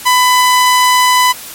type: tone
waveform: sawtooth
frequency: 1000 Hz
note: B5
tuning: 21 cents sharp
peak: -3 dBFS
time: 0.05-1.33 s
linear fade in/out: 20 ms
effects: white hiss -29 dBFS RMS until 1.54 s + MP3 64 kbps